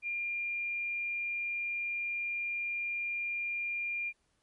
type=tone; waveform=sine; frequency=2400 Hz; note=D7; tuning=37 cents sharp; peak=-32 dBFS; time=0.02-4.13 s; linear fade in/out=50 ms; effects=pink hiss -75 dBFS RMS until 4.42 s + MP3 48 kbps